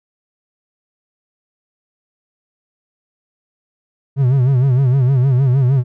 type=tone with vibrato; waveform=triangle; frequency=130.7 Hz; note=C3; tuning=1 cent flat; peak=-8 dBFS; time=4.16-5.84 s; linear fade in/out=50 ms; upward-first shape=sine; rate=6.5 Hz; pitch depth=120 cents each way; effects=none